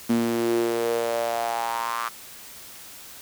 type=tone with high-pass filter sweep; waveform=sawtooth; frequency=116.54 Hz; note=A#2; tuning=in tune; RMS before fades=-25 dBFS; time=0.09-2.09 s; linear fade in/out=10 ms; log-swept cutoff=240 to 1200 Hz; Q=5.4; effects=white hiss -43 dBFS RMS until 3.21 s